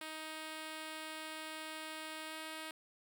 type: tone with pitch glide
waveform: 5% pulse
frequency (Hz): 313.7 to 315.7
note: D#4 to D#4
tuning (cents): +14 to +25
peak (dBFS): -32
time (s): 0.01-2.71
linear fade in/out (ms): 2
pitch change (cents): +11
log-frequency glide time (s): 2.27-2.34
effects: none